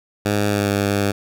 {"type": "tone with pitch glide", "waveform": "10% pulse", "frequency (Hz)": [103, 100.59], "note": ["G#2", "G2"], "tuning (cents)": [-14, 45], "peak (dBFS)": -9, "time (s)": [0.25, 1.12], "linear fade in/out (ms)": 10, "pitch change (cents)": -41, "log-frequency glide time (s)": [0.49, 0.71], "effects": []}